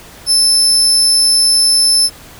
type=tone; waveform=30% pulse; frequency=5270 Hz; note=E8; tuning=1 cent flat; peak=-4 dBFS; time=0.26-2.1 s; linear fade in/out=50 ms; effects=pink hiss -37 dBFS RMS until 2.39 s